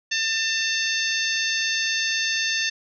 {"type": "harmonic tone with a mistuned harmonic", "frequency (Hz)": 896, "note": "A5", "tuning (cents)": 31, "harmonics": [2, 3, 4, 5, 6, 7], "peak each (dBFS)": [-26, -28, -29, -30, -31, -31], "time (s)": [0.11, 2.7], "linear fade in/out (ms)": 10, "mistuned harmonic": 6, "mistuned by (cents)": -22, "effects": []}